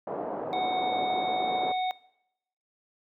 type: low-pass noise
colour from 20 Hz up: white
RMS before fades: -32 dBFS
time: 0.07-1.72 s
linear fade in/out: 2 ms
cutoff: 790 Hz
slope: 24 dB/octave
type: harmonic tone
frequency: 740 Hz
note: F#5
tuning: in tune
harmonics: 1 / 3 / 5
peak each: -26 / -40 / -39 dBFS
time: 0.53-1.91 s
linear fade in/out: 0 ms
effects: noise-tail reverb RT60 0.8 s tail -20 dB re dry + high-pass 300 Hz 12 dB/octave